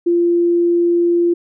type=tone; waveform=sine; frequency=344.9 Hz; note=F4; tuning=22 cents flat; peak=-11 dBFS; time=0.06-1.34 s; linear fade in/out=10 ms; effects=none